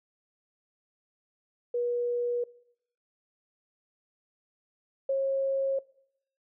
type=tone pair in turn; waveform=sine; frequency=482.6 / 541.7 Hz; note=B4 / C#5; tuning=-40 / -40 cents; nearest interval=major second; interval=200 cents; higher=second; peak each=-26 / -24 dBFS; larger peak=second; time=1.74-2.44 / 5.09-5.79 s; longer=neither; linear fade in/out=5 ms; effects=noise-tail reverb RT60 0.7 s tail -22 dB re dry